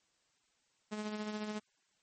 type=tone with tremolo; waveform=sawtooth; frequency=212.1 Hz; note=G#3; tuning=37 cents sharp; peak=-32 dBFS; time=0.91-1.6 s; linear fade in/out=20 ms; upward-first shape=sine; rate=14 Hz; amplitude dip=45%; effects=white hiss -75 dBFS RMS until 2.02 s + MP3 32 kbps